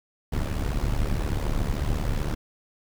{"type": "noise with amplitude modulation", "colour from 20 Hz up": "brown", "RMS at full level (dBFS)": -22, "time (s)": [0.32, 2.35], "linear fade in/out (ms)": 10, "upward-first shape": "sine", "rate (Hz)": 73.4, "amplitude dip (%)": 80, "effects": []}